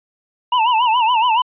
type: tone with vibrato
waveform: square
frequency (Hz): 936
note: A#5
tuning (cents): +7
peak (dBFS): -13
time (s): 0.52-1.42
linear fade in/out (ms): 5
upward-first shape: sine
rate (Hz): 7.1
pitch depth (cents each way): 130
effects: resampled to 8000 Hz